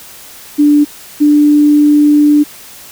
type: tone pair in turn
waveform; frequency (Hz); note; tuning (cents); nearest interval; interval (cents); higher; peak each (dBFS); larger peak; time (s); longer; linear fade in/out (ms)
sine; 293.7 / 295.3; D4 / D4; 0 / +10; unison; 10; second; -4; neither; 0.58-0.85 / 1.2-2.44; second; 20
effects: white hiss -34 dBFS RMS until 2.91 s